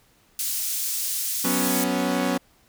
pink high-pass noise, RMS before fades -27 dBFS, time 0.39-1.84 s, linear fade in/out 2 ms, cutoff 6600 Hz, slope 12 dB/octave
sawtooth chord, F# suspended fourth, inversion none, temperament equal, 185 / 246.9 / 277.2 Hz, F#3 / B3 / C#4, 0 / 0 / 0 cents, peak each -24 / -22 / -22 dBFS, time 1.44-2.38 s, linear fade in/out 10 ms
effects pink hiss -60 dBFS RMS until 2.68 s

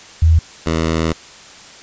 sine / 10% pulse tone pair in turn, 81 / 81 Hz, E2 / E2, -30 / -30 cents, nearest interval unison, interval 0 cents, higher neither, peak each -7 dBFS, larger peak neither, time 0.22-0.39 / 0.66-1.13 s, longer second, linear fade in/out 5 ms, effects white hiss -39 dBFS RMS until 1.82 s + resampled to 16000 Hz

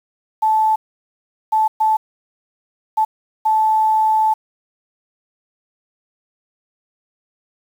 sine tone bursts at uneven times, 872 Hz, A5, 16 cents flat, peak -12 dBFS, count 5, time 0.42-0.76 / 1.52-1.68 / 1.8-1.97 / 2.97-3.05 / 3.45-4.34 s, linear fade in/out 10 ms, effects 7-bit

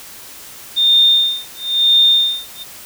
sine tone with tremolo, 3633 Hz, A#7, 45 cents flat, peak -7 dBFS, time 0.76-2.64 s, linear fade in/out 20 ms, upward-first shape sine, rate 1 Hz, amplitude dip 100%, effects white hiss -36 dBFS RMS until 2.85 s

